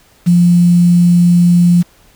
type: tone with quantisation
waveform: sine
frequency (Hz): 174.61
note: F3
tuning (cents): 0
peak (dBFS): -5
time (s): 0.26-1.83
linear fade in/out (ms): 20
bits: 5
effects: pink hiss -48 dBFS RMS until 2.15 s